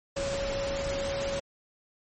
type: tone in noise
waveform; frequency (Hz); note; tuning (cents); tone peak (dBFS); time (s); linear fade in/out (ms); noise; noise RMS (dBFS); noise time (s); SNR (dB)
sine; 554.4; C#5; 0; -30; 0.16-1.4; 10; pink; -35; 0.16-1.4; +2
effects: MP3 32 kbps